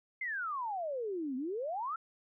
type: exponential two-way sweep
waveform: sine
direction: down then up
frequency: 2132 to 247.7 to 1368 Hz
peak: -34 dBFS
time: 0.21-1.96 s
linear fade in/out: 5 ms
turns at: 1.36 s
effects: none